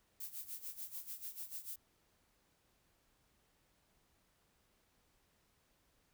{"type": "noise with tremolo", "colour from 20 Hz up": "violet", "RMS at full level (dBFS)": -44, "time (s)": [0.2, 1.76], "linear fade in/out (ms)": 5, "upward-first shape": "sine", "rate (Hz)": 6.8, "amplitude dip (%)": 80, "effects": ["pink hiss -75 dBFS RMS until 6.13 s"]}